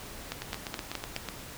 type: two click trains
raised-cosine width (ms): 0.2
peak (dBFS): -17 / -15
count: 8 / 5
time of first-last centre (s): 0.42-1.287 / 0.32-1.164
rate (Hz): 8.07 / 4.74
effects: pink hiss -44 dBFS RMS until 1.57 s